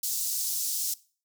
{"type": "high-pass noise", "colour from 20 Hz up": "pink", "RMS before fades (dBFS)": -30, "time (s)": [0.03, 0.94], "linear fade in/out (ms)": 5, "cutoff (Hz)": 5300, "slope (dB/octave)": 24, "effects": ["noise-tail reverb RT60 0.4 s tail -20 dB re dry"]}